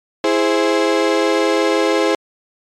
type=chord; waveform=35% pulse; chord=E augmented; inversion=none; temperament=equal; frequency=329.6 / 415.3 / 523.3 Hz; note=E4 / G#4 / B#4; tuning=0 / 0 / 0 cents; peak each=-16 dBFS; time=0.24-2.15 s; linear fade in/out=2 ms; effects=low-pass 6000 Hz 12 dB/octave + MP3 96 kbps